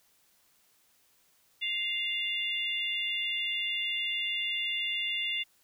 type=harmonic tone; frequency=698.5 Hz; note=F5; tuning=in tune; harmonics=3 / 4 / 5; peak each=-35 / -32 / -35 dBFS; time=1.61-5.44 s; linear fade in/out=20 ms; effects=white hiss -67 dBFS RMS until 5.63 s